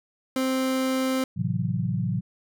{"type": "tone", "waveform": "30% pulse", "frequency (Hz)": 261.6, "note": "C4", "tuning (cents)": 0, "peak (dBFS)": -20, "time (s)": [0.36, 1.24], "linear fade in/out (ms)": 2}
{"type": "chord", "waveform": "sine", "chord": "F# half-diminished seventh", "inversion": "first", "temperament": "equal", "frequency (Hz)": [110, 130.81, 164.81, 185], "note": ["A2", "C3", "E3", "F#3"], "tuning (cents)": [0, 0, 0, 0], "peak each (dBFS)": -29, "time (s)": [1.36, 2.21], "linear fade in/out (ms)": 20}
{"effects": []}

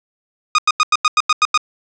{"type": "tone bursts", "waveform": "sawtooth", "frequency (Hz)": 1237, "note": "D#6", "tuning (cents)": -10, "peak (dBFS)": -6, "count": 9, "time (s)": [0.55, 1.576], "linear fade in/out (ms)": 2, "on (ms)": 34, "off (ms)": 90, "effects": ["resampled to 16000 Hz", "8-bit"]}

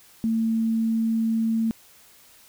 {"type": "tone", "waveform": "sine", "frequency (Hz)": 224.9, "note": "A3", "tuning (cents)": 38, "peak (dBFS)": -20, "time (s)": [0.24, 1.71], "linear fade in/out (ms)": 0, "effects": ["white hiss -53 dBFS RMS until 2.48 s"]}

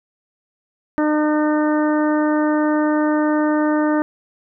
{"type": "harmonic tone", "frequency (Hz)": 303.1, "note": "D#4", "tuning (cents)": -45, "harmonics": [1, 2, 3, 4, 5, 6], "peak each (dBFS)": [-16, -22, -26, -28, -30, -32], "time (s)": [0.98, 4.02], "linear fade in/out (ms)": 0, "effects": []}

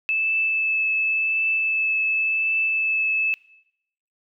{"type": "tone with vibrato", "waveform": "sine", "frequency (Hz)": 2621, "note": "E7", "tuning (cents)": -11, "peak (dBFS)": -19, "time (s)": [0.09, 3.34], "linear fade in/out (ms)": 0, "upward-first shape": "triangle", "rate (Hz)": 0.91, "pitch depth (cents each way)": 11, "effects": ["noise-tail reverb RT60 0.8 s tail -21 dB re dry"]}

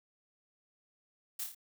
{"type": "noise with echo", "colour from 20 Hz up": "blue", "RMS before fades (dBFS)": -38, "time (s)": [1.39, 1.44], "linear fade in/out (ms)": 5, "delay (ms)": 27, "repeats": 4, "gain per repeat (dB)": -4, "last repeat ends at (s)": 1.548, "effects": []}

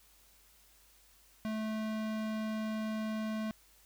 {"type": "tone with low-pass filter", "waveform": "square", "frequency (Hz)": 217.7, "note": "A3", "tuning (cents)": -18, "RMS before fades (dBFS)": -36, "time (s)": [1.45, 3.51], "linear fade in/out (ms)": 0, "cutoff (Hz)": 5200, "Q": 0.52, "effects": ["added 50 Hz sine -68 dBFS peak until 3.85 s", "white hiss -64 dBFS RMS until 3.85 s"]}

